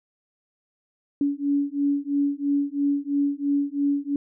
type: beating tone pair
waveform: sine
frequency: 282.5 / 285.5 Hz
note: C#4 / D4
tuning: +33 / -49 cents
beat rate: 3 Hz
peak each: -24 dBFS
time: 1.21-4.16 s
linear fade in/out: 2 ms
effects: none